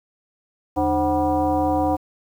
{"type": "tone with frequency modulation", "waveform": "sine", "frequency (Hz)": 525, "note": "C5", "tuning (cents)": 6, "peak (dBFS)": -17, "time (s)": [0.76, 1.97], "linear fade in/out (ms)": 20, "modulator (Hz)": 223, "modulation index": 1.7, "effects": ["8-bit"]}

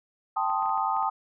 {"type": "chord", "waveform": "sine", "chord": "A half-diminished seventh", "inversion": "third", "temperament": "equal", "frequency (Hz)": [784, 880, 1046.5, 1244.5], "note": ["G5", "A5", "C6", "Eb6"], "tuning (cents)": [0, 0, 0, 0], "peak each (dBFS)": [-29, -28, -33, -29], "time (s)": [0.36, 1.1], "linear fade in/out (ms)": 10}
{"type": "clicks", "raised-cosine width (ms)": 0.5, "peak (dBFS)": -34, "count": 7, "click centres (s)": [0.5, 0.625, 0.659, 0.694, 0.777, 0.967, 1.027]}
{"effects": []}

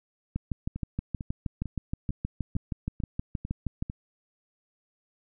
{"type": "two click trains", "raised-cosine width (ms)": 5, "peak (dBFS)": [-22, -17], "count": [8, 23], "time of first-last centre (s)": [[0.76, 3.899], [0.36, 3.825]], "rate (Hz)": [2.23, 6.35], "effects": []}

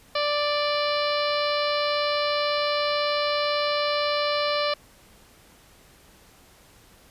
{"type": "harmonic tone", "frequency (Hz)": 587.3, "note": "D5", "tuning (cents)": 0, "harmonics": [1, 2, 3, 4, 5, 6, 7, 8, 9], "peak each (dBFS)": [-25, -28, -35, -33, -34, -37, -32, -37, -39], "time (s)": [0.15, 4.74], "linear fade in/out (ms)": 5, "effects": ["pink hiss -54 dBFS RMS until 7.1 s", "resampled to 32000 Hz"]}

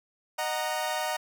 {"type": "chord", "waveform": "sawtooth", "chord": "D# minor", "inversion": "none", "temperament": "equal with one note detuned", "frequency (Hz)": [616.2, 740, 932.3], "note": ["D#5", "F#5", "A#5"], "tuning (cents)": [-17, 0, 0], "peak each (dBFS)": -29, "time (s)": [0.38, 1.17], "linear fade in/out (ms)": 10, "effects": []}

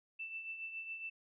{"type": "tone with tremolo", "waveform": "sine", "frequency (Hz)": 2659, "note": "E7", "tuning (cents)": 14, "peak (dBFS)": -39, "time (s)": [0.19, 1.1], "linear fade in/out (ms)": 10, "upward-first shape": "triangle", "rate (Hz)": 7.2, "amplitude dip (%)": 60, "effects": []}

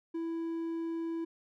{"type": "tone", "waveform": "triangle", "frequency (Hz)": 330.6, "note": "E4", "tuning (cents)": 5, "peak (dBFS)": -31, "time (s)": [0.14, 1.25], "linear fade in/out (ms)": 10, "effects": []}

